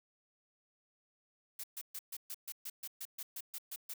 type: noise bursts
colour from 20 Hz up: blue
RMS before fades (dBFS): -43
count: 14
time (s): 1.59-3.938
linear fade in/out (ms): 5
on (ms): 47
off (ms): 130
effects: none

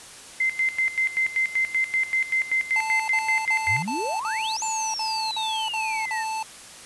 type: tone with tremolo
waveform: sine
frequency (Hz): 2076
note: C7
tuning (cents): -14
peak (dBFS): -19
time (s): 0.4-3.85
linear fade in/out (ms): 5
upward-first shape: square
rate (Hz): 5.2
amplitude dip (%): 80
type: tone bursts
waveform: square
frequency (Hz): 880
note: A5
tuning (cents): 0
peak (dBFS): -27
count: 10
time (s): 2.76-6.428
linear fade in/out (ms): 2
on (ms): 320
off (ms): 52
type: exponential two-way sweep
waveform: sine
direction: up then down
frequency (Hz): 79.2 to 7320 to 1762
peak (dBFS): -28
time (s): 3.66-6.25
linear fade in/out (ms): 50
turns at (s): 4.64
effects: white hiss -43 dBFS RMS until 6.85 s + resampled to 24000 Hz

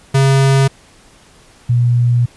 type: tone pair in turn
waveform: square / sine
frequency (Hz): 135.8 / 120.7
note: C#3 / B2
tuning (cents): -35 / -39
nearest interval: major second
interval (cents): 204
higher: first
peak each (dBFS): -9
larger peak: neither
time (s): 0.14-0.68 / 1.69-2.26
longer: second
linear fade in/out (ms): 10
effects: pink hiss -46 dBFS RMS until 2.36 s + resampled to 24000 Hz

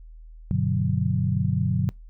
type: chord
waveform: sine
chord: G major seventh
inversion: none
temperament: equal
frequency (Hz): 98 / 123.47 / 146.83 / 185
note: G2 / B2 / D3 / F#3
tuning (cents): 0 / 0 / 0 / 0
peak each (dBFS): -26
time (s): 0.51-1.89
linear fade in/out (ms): 0
effects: noise-tail reverb RT60 0.2 s tail -25 dB re dry + added 40 Hz sine -41 dBFS peak until 2.09 s

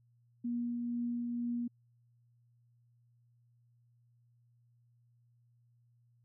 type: tone with tremolo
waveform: sine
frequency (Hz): 239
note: A#3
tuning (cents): +43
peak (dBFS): -32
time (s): 0.44-1.68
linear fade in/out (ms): 10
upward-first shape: triangle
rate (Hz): 2.1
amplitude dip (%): 25
effects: added 119 Hz sine -66 dBFS peak until 6.24 s

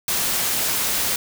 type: noise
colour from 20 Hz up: white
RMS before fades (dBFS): -22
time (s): 0.08-1.16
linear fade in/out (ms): 2
effects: none

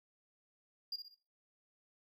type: tone with echo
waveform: triangle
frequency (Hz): 4820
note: D8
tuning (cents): +44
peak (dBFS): -34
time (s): 0.92-0.96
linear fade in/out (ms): 5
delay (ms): 62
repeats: 3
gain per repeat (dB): -8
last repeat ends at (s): 1.146
effects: noise-tail reverb RT60 0.4 s tail -18 dB re dry + tanh soft clip ceiling -33 dBFS

